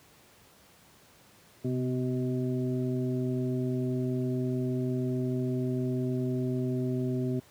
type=harmonic tone with a mistuned harmonic; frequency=126.6 Hz; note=B2; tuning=43 cents sharp; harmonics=1 / 2 / 3 / 5; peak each=-30 / -31 / -34 / -43 dBFS; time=1.64-7.4 s; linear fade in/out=10 ms; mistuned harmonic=1; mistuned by=+33 cents; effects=pink hiss -58 dBFS RMS until 7.5 s + high-pass 80 Hz 12 dB/octave